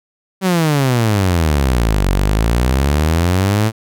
sawtooth exponential two-way sweep, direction down then up, 194.2 to 45.81 to 112.8 Hz, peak -8 dBFS, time 0.41-3.72 s, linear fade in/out 50 ms, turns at 2.09 s, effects none

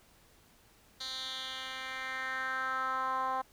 10% pulse tone with band-pass filter sweep, 261.4 Hz, C4, 1 cent flat, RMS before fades -36 dBFS, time 1-3.42 s, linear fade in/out 10 ms, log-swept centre 4300 to 900 Hz, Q 3.4, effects pink hiss -63 dBFS RMS until 3.52 s

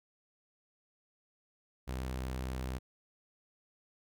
sawtooth tone, 64.1 Hz, C2, 35 cents flat, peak -32 dBFS, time 1.87-2.79 s, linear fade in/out 20 ms, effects none

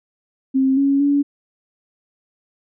sine tone with pitch steps, 265.7 / 277.3 / 284.6 Hz, C4 / C#4 / C#4, +27 / +1 / +46 cents, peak -13 dBFS, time 0.54-1.23 s, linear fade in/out 20 ms, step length 230 ms, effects none

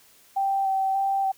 sine tone with vibrato, 777 Hz, G5, 16 cents flat, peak -21 dBFS, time 0.36-1.32 s, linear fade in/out 10 ms, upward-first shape square, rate 1.7 Hz, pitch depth 13 cents each way, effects white hiss -56 dBFS RMS until 1.37 s

